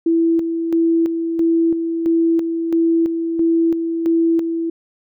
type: tone with tremolo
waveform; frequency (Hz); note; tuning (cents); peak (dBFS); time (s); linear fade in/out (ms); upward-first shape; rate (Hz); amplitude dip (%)
sine; 331.2; E4; +8; -12; 0.06-4.7; 5; square; 1.5; 50
effects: none